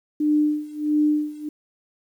sine tone with tremolo, 300.2 Hz, D4, 38 cents sharp, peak -15 dBFS, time 0.2-1.49 s, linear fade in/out 5 ms, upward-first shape sine, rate 1.5 Hz, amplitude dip 90%, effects 9-bit

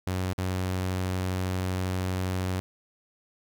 sawtooth tone with dropouts, 92.6 Hz, F#2, 2 cents sharp, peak -23 dBFS, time 0.07-2.6 s, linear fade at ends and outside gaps 0 ms, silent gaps 0.332-0.381 s, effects none

